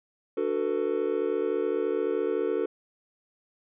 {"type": "chord", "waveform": "triangle", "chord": "B minor seventh", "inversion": "first", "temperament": "just", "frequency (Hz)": [296.3, 370.4, 444.5, 493.9], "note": ["D4", "F#4", "A4", "B4"], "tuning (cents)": [15, 2, 18, 0], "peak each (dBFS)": [-32, -28, -26, -31], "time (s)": [0.37, 2.66], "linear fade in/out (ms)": 5, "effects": ["resampled to 8000 Hz"]}